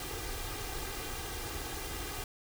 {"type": "noise with comb filter", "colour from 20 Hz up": "pink", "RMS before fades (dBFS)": -39, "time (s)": [0, 2.24], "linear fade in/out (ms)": 2, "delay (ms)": 2.5, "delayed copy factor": 0.7, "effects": []}